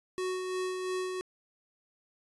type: tone with tremolo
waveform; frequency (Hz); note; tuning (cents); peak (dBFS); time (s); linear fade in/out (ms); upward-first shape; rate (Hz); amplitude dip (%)
square; 370; F#4; 0; -31; 0.18-1.21; 0; sine; 2.9; 35
effects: resampled to 24000 Hz